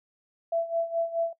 sine tone with tremolo, 668 Hz, E5, 23 cents sharp, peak -22 dBFS, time 0.52-1.33 s, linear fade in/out 5 ms, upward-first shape sine, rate 4.7 Hz, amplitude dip 80%, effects noise-tail reverb RT60 0.1 s tail -19 dB re dry

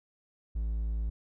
triangle tone, 55 Hz, A1, in tune, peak -27 dBFS, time 0.55-1.1 s, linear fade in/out 10 ms, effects none

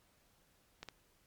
clicks, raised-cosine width 0.2 ms, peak -27 / -28 dBFS, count 2, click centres 0.83 / 0.887 s, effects pink hiss -71 dBFS RMS until 1.26 s + MP3 96 kbps

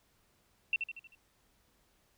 sine tone with echo, 2701 Hz, E7, 42 cents sharp, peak -26 dBFS, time 0.73-0.76 s, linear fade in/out 2 ms, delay 78 ms, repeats 5, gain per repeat -6 dB, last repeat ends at 1.15 s, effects pink hiss -71 dBFS RMS until 2.17 s

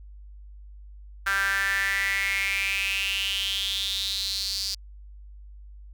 sawtooth tone with high-pass filter sweep, 196.4 Hz, G3, 4 cents sharp, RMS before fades -27 dBFS, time 1.26-4.75 s, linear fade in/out 10 ms, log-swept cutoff 1500 to 4800 Hz, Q 7.2, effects added 50 Hz sine -42 dBFS peak until 5.93 s

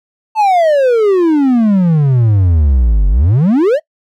triangle exponential two-way sweep, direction down then up, 895 to 45.62 to 657 Hz, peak -5 dBFS, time 0.35-3.8 s, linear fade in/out 50 ms, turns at 3.09 s, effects noise-tail reverb RT60 0.1 s tail -22 dB re dry

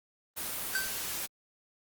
white noise, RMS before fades -36 dBFS, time 0.36-1.27 s, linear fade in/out 20 ms
square tone with exponential decay, 1547 Hz, G6, 23 cents flat, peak -27 dBFS, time 0.75-1.04 s, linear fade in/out 1 ms, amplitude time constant 61 ms
effects Opus 24 kbps

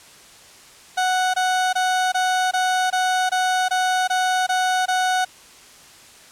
30% pulse tone bursts, 740 Hz, F#5, in tune, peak -15 dBFS, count 11, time 0.97-5.25 s, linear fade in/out 10 ms, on 370 ms, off 21 ms, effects white hiss -46 dBFS RMS until 6.31 s + low-pass 9000 Hz 12 dB/octave

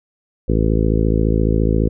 harmonic tone, 54.5 Hz, A1, 16 cents flat, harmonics 1 / 2 / 3 / 4 / 5 / 6 / 7 / 8 / 9, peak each -17 / -20 / -22 / -23 / -24 / -25 / -25 / -26 / -27 dBFS, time 0.48-1.89 s, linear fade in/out 10 ms, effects none

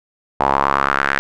sawtooth tone with band-pass filter sweep, 69 Hz, C#2, 7 cents flat, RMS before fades -17 dBFS, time 0.4-1.19 s, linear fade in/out 0 ms, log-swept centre 860 to 1700 Hz, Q 3.6, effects none

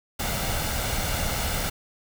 pink noise with comb filter, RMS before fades -27 dBFS, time 0.19-1.7 s, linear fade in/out 10 ms, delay 1.4 ms, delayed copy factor +0.5, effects none

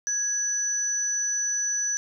sine tone pair together, 1661.2 / 5963 Hz, G#6 / F#8, 0 / +13 cents, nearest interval octave + minor seventh, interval 2213 cents, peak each -35 / -24 dBFS, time 0.07-1.97 s, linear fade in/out 0 ms, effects none

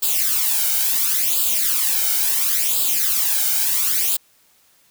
blue noise with flanger, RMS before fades -19 dBFS, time 0.02-4.17 s, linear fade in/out 10 ms, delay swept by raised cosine 0.25 to 1.35 ms, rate 0.72 Hz, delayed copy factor +0.75, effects white hiss -57 dBFS RMS until 4.9 s

